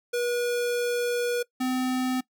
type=tone pair in turn; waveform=square; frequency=483 / 255.9 Hz; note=B4 / C4; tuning=-39 / -38 cents; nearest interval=major seventh; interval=1099 cents; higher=first; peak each=-25 dBFS; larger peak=neither; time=0.13-1.43 / 1.6-2.21 s; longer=first; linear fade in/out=10 ms; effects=noise-tail reverb RT60 0.1 s tail -21 dB re dry